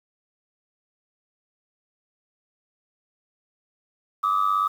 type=tone pair together; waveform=sine; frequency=1168.4 / 1266 Hz; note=D6 / D#6; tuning=-9 / +30 cents; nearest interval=minor second; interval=139 cents; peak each=-21 dBFS; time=4.23-4.68 s; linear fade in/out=10 ms; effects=tanh soft clip ceiling -14 dBFS + 8-bit